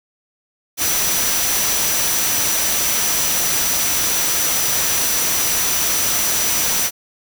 sine tone in noise, 5900 Hz, F#8, 6 cents flat, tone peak -22 dBFS, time 0.77-6.91 s, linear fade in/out 50 ms, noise white, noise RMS -19 dBFS, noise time 0.77-6.91 s, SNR -6 dB, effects none

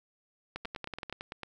two click trains, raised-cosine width 0.3 ms, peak -23 / -21 dBFS, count 8 / 7, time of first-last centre 0.65-1.433 / 0.56-1.126 s, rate 8.94 / 10.6 Hz, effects none

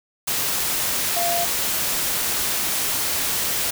sine tone in noise, 691 Hz, F5, 19 cents flat, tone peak -22 dBFS, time 1.16-1.45 s, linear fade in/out 10 ms, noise white, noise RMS -23 dBFS, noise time 0.27-3.71 s, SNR -2 dB, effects none

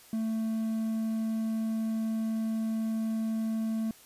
triangle tone, 222 Hz, A3, 16 cents sharp, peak -26 dBFS, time 0.13-3.91 s, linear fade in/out 2 ms, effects white hiss -55 dBFS RMS until 4.05 s + resampled to 32000 Hz

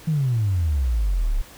sine exponential sweep, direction down, 164.81 to 32.17 Hz, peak -17 dBFS, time 0.07-1.42 s, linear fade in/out 10 ms, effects tanh soft clip ceiling -14 dBFS + pink hiss -45 dBFS RMS until 1.57 s

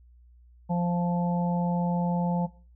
harmonic tone, 174.61 Hz, F3, in tune, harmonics 1 / 3 / 4 / 5, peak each -24 / -35 / -37 / -33 dBFS, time 0.69-2.47 s, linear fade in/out 20 ms, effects noise-tail reverb RT60 0.4 s tail -19 dB re dry + added 60 Hz sine -52 dBFS peak until 2.75 s

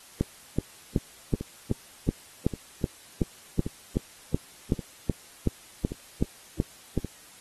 two click trains, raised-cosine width 3 ms, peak -19 / -10 dBFS, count 6 / 19, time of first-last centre 1.41-7.047 / 0.21-6.977 s, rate 0.887 / 2.66 Hz, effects white hiss -51 dBFS RMS until 7.4 s + AAC 32 kbps

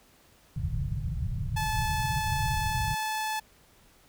white low-pass noise, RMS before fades -31 dBFS, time 0.56-2.95 s, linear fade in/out 5 ms, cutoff 150 Hz, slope 48 dB/octave
sawtooth tone, 867 Hz, A5, 26 cents flat, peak -25 dBFS, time 1.56-3.4 s, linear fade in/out 10 ms
effects pink hiss -60 dBFS RMS until 4.08 s

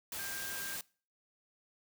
sine tone in noise, 1593 Hz, G6, 27 cents sharp, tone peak -43 dBFS, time 0.19-0.76 s, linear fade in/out 2 ms, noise white, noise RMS -41 dBFS, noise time 0.12-0.81 s, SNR -5 dB, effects noise-tail reverb RT60 0.4 s tail -23 dB re dry

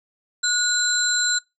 sine tone cluster, 1457 / 4031 / 7390 Hz, F#6 / B7 / A#8, -27 / +35 / -16 cents, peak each -23 dBFS, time 0.43-1.39 s, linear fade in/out 10 ms, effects noise-tail reverb RT60 0.2 s tail -24 dB re dry

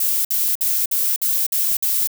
violet noise bursts, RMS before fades -19 dBFS, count 7, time 0-2.074 s, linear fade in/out 5 ms, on 250 ms, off 54 ms, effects none

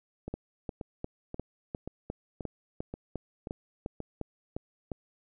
two click trains, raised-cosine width 2 ms, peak -24 / -21 dBFS, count 8 / 14, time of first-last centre 0.28-4.003 / 0.34-4.917 s, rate 1.88 / 2.84 Hz, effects none

